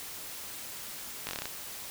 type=slowing click train; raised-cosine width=0.2 ms; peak=-17 dBFS; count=8; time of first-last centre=1.27-1.456 s; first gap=19 ms; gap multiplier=1.11; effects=white hiss -42 dBFS RMS until 1.9 s